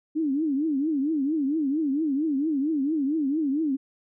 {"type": "tone with vibrato", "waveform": "sine", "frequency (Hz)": 293.7, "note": "D4", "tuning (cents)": 0, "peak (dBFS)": -22, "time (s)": [0.15, 3.77], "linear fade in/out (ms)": 20, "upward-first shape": "triangle", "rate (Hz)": 4.4, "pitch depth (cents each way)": 210, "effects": []}